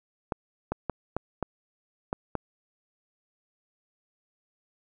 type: clicks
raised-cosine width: 1 ms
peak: -14 dBFS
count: 7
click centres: 0.322 / 0.72 / 0.897 / 1.166 / 1.427 / 2.129 / 2.353 s
effects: none